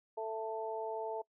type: harmonic tone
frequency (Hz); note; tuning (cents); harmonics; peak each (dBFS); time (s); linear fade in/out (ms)
221.1; A3; +9; 2 / 3 / 4; -39 / -41 / -41; 0.17-1.22; 10
effects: noise-tail reverb RT60 0.1 s tail -23 dB re dry